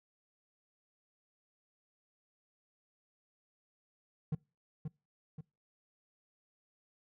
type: tone with echo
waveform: triangle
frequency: 153.4 Hz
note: D#3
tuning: 24 cents flat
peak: -28 dBFS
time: 4.32-4.35 s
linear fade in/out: 5 ms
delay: 530 ms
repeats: 2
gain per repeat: -6 dB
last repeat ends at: 5.41 s
effects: noise-tail reverb RT60 0.3 s tail -25 dB re dry